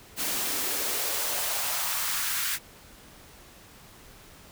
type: noise with high-pass filter sweep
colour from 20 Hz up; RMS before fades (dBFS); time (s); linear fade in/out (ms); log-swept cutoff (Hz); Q
white; -29; 0.16-2.59; 50; 200 to 1700; 1.8
effects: pink hiss -51 dBFS RMS until 4.51 s